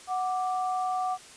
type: tone pair together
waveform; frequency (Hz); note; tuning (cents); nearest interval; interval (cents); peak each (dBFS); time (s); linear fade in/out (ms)
sine; 740 / 1174.7; F#5 / D6; 0 / 0; minor sixth; 800; -27 / -33; 0.07-1.18; 50
effects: white hiss -49 dBFS RMS until 1.36 s + resampled to 22050 Hz